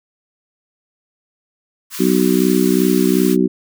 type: high-pass noise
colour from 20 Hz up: white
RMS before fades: -28 dBFS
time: 1.9-3.37 s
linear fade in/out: 50 ms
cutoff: 990 Hz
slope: 96 dB/octave
type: harmonic tone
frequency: 62.7 Hz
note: B1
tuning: 27 cents sharp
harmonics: 3 / 4 / 5 / 6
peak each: -17 / -17 / -17 / -17 dBFS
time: 1.99-3.48 s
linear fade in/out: 20 ms
effects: none